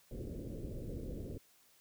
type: low-pass noise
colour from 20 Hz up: pink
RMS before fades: -43 dBFS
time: 0.11-1.38 s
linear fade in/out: 5 ms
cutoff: 530 Hz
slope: 48 dB/octave
effects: white hiss -67 dBFS RMS until 1.8 s